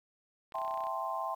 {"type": "clicks", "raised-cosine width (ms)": 0.3, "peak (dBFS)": -35, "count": 12, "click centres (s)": [0.522, 0.555, 0.585, 0.617, 0.649, 0.679, 0.71, 0.741, 0.775, 0.806, 0.838, 0.869]}
{"type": "chord", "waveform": "sine", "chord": "A minor seventh", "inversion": "second", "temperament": "equal", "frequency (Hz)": [659.3, 784, 880, 1046.5], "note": ["E5", "G5", "A5", "C6"], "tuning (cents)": [0, 0, 0, 0], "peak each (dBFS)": [-39, -39, -41, -36], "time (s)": [0.54, 1.35], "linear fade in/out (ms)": 10}
{"effects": ["10-bit"]}